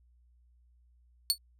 sawtooth tone with exponential decay, 4435 Hz, C#8, in tune, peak -16 dBFS, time 1.3-1.38 s, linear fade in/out 0 ms, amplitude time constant 16 ms, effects added 60 Hz sine -61 dBFS peak until 1.59 s

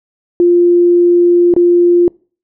sine tone with dropouts, 349.2 Hz, F4, in tune, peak -5 dBFS, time 0.4-2.08 s, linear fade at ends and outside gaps 1 ms, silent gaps 1.539-1.564 s, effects noise-tail reverb RT60 0.4 s tail -26 dB re dry

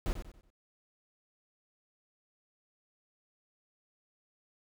brown noise with echo, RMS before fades -31 dBFS, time 0.06-0.13 s, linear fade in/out 0 ms, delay 93 ms, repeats 4, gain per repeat -9 dB, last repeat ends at 0.502 s, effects none

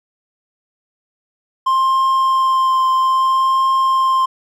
triangle tone with vibrato, 1053 Hz, C6, 11 cents sharp, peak -10 dBFS, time 1.66-4.26 s, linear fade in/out 10 ms, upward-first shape triangle, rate 0.61 Hz, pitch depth 13 cents each way, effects none

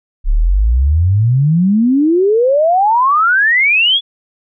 sine exponential sweep, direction up, 32.7 to 3454 Hz, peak -8 dBFS, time 0.24-4.01 s, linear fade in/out 50 ms, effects none

